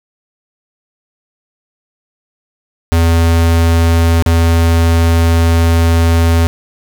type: tone with dropouts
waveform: square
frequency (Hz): 83.3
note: E2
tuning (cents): +19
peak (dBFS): -8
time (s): 2.92-6.47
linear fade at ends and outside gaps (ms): 0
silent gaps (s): 4.224-4.262
effects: none